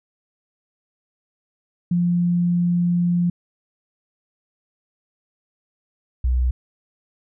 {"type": "tone pair in turn", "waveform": "sine", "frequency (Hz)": [174.61, 62.34], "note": ["F3", "B1"], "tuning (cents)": [0, 17], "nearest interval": "octave + tritone", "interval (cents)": 1783, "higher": "first", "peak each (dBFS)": -16, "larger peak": "neither", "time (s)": [[1.91, 3.3], [6.24, 6.51]], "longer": "first", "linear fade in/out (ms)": 5, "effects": []}